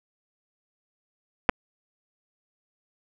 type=clicks; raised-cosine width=0.5 ms; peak=-3 dBFS; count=2; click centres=1.491 / 1.495 s; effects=none